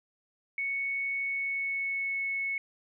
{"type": "tone with pitch glide", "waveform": "sine", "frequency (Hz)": [2217, 2202], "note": ["C#7", "C#7"], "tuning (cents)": [0, -12], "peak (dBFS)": -29, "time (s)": [0.58, 2.58], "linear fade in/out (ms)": 2, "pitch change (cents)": -12, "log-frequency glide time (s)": [1.22, 2.22], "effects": []}